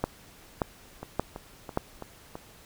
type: two click trains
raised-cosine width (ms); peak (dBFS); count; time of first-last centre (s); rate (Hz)
1; -11 / -23; 4 / 5; 0.04-1.774 / 1.03-2.355; 1.73 / 3.02
effects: pink hiss -53 dBFS RMS until 2.65 s